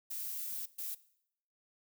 violet noise bursts at uneven times, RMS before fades -40 dBFS, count 2, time 0.1-0.66 / 0.78-0.95 s, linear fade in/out 10 ms, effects noise-tail reverb RT60 0.7 s tail -19 dB re dry

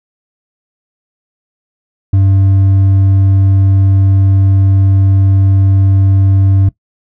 sine tone with hard clipping, 97 Hz, G2, 18 cents flat, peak -7 dBFS, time 2.13-6.69 s, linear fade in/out 5 ms, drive 4 dB, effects noise-tail reverb RT60 0.1 s tail -18 dB re dry

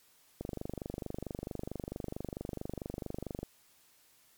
click train, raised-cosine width 2 ms, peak -24 dBFS, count 75, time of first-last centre 0.41-3.43 s, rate 24.5 Hz, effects white hiss -65 dBFS RMS until 4.37 s + MP3 96 kbps

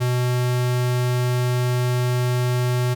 square tone, 124.1 Hz, B2, 9 cents sharp, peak -19 dBFS, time 0-2.95 s, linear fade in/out 20 ms, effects none

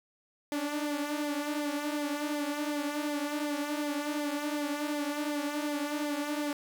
sawtooth tone with flanger, 293.7 Hz, D4, in tune, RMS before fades -33 dBFS, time 0.52-6.53 s, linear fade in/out 0 ms, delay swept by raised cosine 0.7 to 6.6 ms, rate 2.7 Hz, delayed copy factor -0.6, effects 10-bit

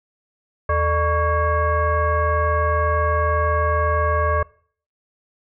sine tone with frequency modulation, 599 Hz, D5, 34 cents sharp, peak -16 dBFS, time 0.69-4.43 s, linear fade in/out 5 ms, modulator 519 Hz, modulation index 1.6, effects noise-tail reverb RT60 0.5 s tail -22 dB re dry

